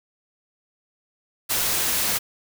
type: noise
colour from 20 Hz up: white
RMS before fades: -23 dBFS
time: 1.49-2.19 s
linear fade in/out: 20 ms
effects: none